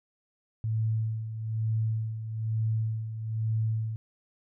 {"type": "tone with tremolo", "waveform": "sine", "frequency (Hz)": 110.7, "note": "A2", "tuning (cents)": 11, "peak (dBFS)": -24, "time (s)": [0.64, 3.96], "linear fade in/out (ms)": 0, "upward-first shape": "sine", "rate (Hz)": 1.1, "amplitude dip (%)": 65, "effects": []}